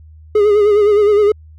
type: tone with vibrato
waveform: triangle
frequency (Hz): 415.3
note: G#4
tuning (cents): 0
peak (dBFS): -6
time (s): 0.35-1.32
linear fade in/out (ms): 5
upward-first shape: sine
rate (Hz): 9.7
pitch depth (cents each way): 52
effects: added 78 Hz sine -37 dBFS peak until 1.58 s